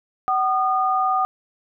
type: tone pair together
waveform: sine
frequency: 756.2 / 1221 Hz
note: F#5 / D#6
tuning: +38 / -33 cents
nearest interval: minor sixth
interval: 829 cents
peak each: -20 dBFS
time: 0.28-1.25 s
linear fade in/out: 0 ms
effects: none